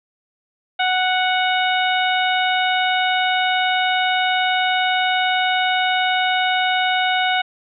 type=harmonic tone with a mistuned harmonic; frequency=740 Hz; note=F#5; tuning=in tune; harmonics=1 / 2 / 3 / 4 / 5; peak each=-19 / -22 / -24 / -25 / -26 dBFS; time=0.79-7.42 s; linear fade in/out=10 ms; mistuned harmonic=4; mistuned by=-18 cents; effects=none